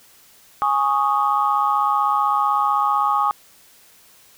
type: chord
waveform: sine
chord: Ab suspended fourth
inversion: none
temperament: equal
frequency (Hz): 830.6 / 1108.7 / 1244.5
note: Ab5 / Db6 / Eb6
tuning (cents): 0 / 0 / 0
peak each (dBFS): -20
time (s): 0.62-3.31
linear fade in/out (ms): 0
effects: tanh soft clip ceiling -6 dBFS + white hiss -51 dBFS RMS until 4.37 s